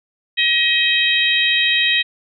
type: harmonic tone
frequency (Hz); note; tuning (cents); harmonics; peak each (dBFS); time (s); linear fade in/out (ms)
634; D#5; +32; 3 / 4 / 5 / 6; -19 / -19 / -19 / -19; 0.37-2.03; 20
effects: none